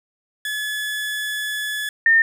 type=tone pair in turn; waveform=30% pulse / sine; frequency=1712 / 1817.4 Hz; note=A6 / A#6; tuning=-48 / -44 cents; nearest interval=minor second; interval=104 cents; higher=second; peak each=-21 / -11 dBFS; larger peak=second; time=0.45-1.89 / 2.06-2.22 s; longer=first; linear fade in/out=2 ms; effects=none